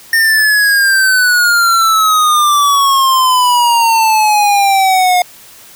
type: exponential sweep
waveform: square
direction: down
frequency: 1829 to 715 Hz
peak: -8 dBFS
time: 0.13-5.22 s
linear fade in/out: 2 ms
effects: white hiss -38 dBFS RMS until 5.75 s